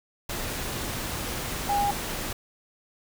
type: tone in noise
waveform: sine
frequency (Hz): 812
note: G#5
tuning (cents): -39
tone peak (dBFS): -22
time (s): 1.69-1.91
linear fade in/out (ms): 5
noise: pink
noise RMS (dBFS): -32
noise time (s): 0.29-2.33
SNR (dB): +7
effects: none